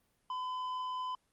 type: tone with tanh clipping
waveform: triangle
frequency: 1012 Hz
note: B5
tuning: 42 cents sharp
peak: -36 dBFS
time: 0.3-1.15 s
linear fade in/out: 2 ms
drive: 11 dB
effects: pink hiss -75 dBFS RMS until 1.32 s + Opus 32 kbps